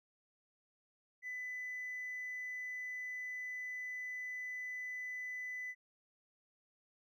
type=tone with hard clipping; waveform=triangle; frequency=2000 Hz; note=B6; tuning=21 cents sharp; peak=-40 dBFS; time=1.22-5.75 s; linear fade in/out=50 ms; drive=2 dB; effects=none